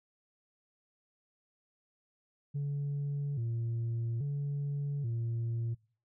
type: tone with vibrato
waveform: sine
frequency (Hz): 128.6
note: C3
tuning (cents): -30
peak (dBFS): -29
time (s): 2.54-5.75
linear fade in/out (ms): 20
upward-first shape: square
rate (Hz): 0.6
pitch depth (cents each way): 180
effects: noise-tail reverb RT60 0.4 s tail -23 dB re dry + tanh soft clip ceiling -30 dBFS